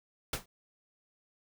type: noise with exponential decay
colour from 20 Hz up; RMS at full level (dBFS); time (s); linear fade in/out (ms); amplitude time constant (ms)
pink; -28; 0.33-0.46; 5; 27
effects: none